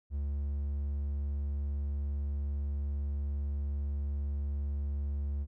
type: tone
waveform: triangle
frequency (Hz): 71.2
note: C#2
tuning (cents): +47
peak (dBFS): -29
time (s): 0.1-5.47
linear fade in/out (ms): 50
effects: none